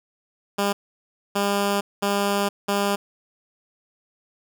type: tone bursts at uneven times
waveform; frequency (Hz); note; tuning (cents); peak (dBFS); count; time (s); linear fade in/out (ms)
10% pulse; 201.2; G3; +45; -12; 4; 0.58-0.73 / 1.35-1.81 / 2.02-2.49 / 2.68-2.96; 10
effects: none